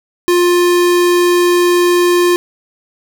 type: tone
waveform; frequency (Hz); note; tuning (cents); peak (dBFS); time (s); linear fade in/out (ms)
square; 352.3; F4; +15; -9; 0.28-2.36; 0
effects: none